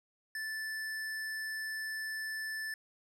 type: tone with hard clipping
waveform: sine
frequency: 1755 Hz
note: A6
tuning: 5 cents flat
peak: -38 dBFS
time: 0.35-2.74 s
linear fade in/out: 2 ms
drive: 14 dB
effects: none